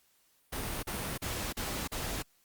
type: noise bursts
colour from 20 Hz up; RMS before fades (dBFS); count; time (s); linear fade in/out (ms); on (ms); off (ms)
pink; -36; 5; 0.52-2.226; 10; 310; 39
effects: white hiss -69 dBFS RMS until 2.44 s + Opus 48 kbps